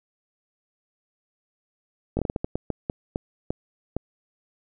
slowing click train, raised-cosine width 2 ms, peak -12 dBFS, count 13, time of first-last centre 2.17-3.966 s, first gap 20 ms, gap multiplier 1.33, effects none

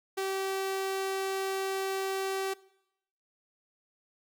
sawtooth tone, 385.6 Hz, G4, 28 cents flat, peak -26 dBFS, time 0.17-2.54 s, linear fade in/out 10 ms, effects noise-tail reverb RT60 0.8 s tail -21 dB re dry + Opus 48 kbps

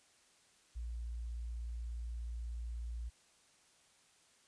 sine tone, 58.27 Hz, A#1, in tune, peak -39 dBFS, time 0.75-3.1 s, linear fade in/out 20 ms, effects white hiss -68 dBFS RMS until 4.47 s + resampled to 22050 Hz

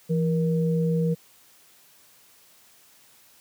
sine tone pair together, 166.6 / 472.4 Hz, E3 / A#4, +19 / +23 cents, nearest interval octave + tritone, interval 1804 cents, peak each -21 / -27 dBFS, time 0.09-1.15 s, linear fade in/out 20 ms, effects white hiss -56 dBFS RMS until 3.4 s + high-pass 80 Hz 12 dB/octave

